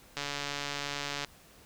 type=click train; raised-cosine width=0.2 ms; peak=-17 dBFS; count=155; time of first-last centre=0.17-1.247 s; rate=143 Hz; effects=pink hiss -57 dBFS RMS until 1.65 s